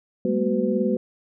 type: tone cluster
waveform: sine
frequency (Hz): 198 / 215.7 / 238.8 / 373.3 / 505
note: G3 / A3 / A#3 / F#4 / B4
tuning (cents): +18 / -34 / +42 / +15 / +39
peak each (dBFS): -26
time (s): 0.25-0.97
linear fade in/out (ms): 2
effects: none